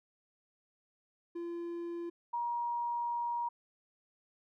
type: tone pair in turn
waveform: triangle / sine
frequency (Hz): 342.2 / 949.6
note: F4 / A#5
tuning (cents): -35 / +32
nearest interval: octave + tritone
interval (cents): 1767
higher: second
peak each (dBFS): -35 / -32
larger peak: second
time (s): 1.35-2.1 / 2.33-3.49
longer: second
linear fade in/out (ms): 10
effects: none